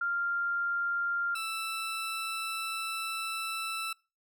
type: tone pair in turn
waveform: sine / 20% pulse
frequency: 1394 / 1323.4 Hz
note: F6 / E6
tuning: -4 / +6 cents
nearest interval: minor second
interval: 90 cents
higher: first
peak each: -28 dBFS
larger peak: neither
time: 0.01-1.35 / 1.35-3.93 s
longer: second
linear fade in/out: 5 ms
effects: noise-tail reverb RT60 0.3 s tail -24 dB re dry